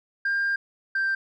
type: tone pair in turn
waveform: sine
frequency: 1600 / 1573.4 Hz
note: G6 / G6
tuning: +35 / +6 cents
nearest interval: unison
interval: 29 cents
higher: first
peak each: -20 / -20 dBFS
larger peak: neither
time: 0.25-0.56 / 0.95-1.15 s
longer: first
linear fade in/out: 5 ms
effects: tanh soft clip ceiling -20 dBFS